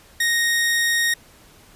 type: tone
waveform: sawtooth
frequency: 1864.7 Hz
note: A#6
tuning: in tune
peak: -14 dBFS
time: 0.2-1.14 s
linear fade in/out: 5 ms
effects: pink hiss -50 dBFS RMS until 1.75 s + resampled to 32000 Hz